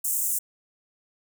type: high-pass noise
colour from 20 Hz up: pink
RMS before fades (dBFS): -26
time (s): 0.04-0.39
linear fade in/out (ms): 10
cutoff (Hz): 7100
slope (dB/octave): 48
effects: none